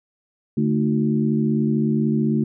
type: harmonic tone with a mistuned harmonic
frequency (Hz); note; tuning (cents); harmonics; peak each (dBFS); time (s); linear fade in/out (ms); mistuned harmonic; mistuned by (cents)
73.42; D2; 0; 2 / 3 / 4 / 5; -23 / -19 / -26 / -28; 0.57-2.44; 5; 4; +100
effects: none